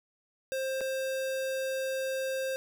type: tone with dropouts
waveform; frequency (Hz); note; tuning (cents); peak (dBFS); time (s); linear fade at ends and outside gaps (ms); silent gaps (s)
square; 529; C5; +19; -31; 0.52-2.56; 0; 0.808-0.813
effects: none